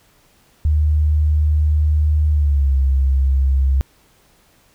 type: tone with pitch glide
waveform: sine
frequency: 75.8 to 67.14 Hz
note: D#2 to C2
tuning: -45 to +45 cents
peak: -12 dBFS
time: 0.65-3.81 s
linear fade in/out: 0 ms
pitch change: -210 cents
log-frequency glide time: 2.3-2.75 s
effects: pink hiss -55 dBFS RMS until 4.74 s